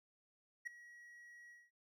triangle tone with ADSR envelope, 1913 Hz, A#6, 44 cents sharp, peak -36 dBFS, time 0.65-1.71 s, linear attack 21 ms, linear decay 5 ms, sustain -18 dB, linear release 210 ms, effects none

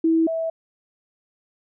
sine tone pair in turn, 325.6 / 652.9 Hz, E4 / E5, -21 / -17 cents, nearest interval octave, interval 1204 cents, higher second, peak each -15 / -22 dBFS, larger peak first, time 0.04-0.27 / 0.27-0.5 s, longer neither, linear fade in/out 5 ms, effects none

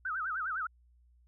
sine tone with vibrato, 1396.9 Hz, F6, in tune, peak -32 dBFS, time 0.05-0.67 s, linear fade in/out 5 ms, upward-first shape sine, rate 9.8 Hz, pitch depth 210 cents each way, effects added 60 Hz sine -61 dBFS peak until 1.27 s

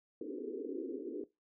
white band-pass noise, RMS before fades -41 dBFS, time 0.21-1.24 s, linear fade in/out 2 ms, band 250 to 470 Hz, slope 96 dB/octave, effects noise-tail reverb RT60 0.2 s tail -18 dB re dry

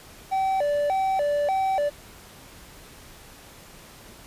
triangle tone with vibrato, 669 Hz, E5, 25 cents sharp, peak -19 dBFS, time 0.31-1.9 s, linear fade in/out 20 ms, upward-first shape square, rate 1.7 Hz, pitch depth 240 cents each way, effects pink hiss -47 dBFS RMS until 4.26 s + resampled to 32000 Hz

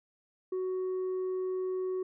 sine tone with tanh clipping, 371.8 Hz, F#4, 8 cents sharp, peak -31 dBFS, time 0.52-2.03 s, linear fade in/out 5 ms, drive 2 dB, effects none

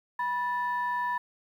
sine tone pair together, 978.1 / 1760 Hz, B5 / A6, -17 / 0 cents, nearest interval minor seventh, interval 1017 cents, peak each -27 / -33 dBFS, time 0.19-1.18 s, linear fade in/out 5 ms, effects tanh soft clip ceiling -21 dBFS + 10-bit

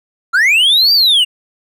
triangle linear two-way sweep, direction up then down, 1318.5 to 4760 to 2765 Hz, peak -6 dBFS, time 0.33-1.25 s, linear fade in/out 20 ms, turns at 0.93 s, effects none

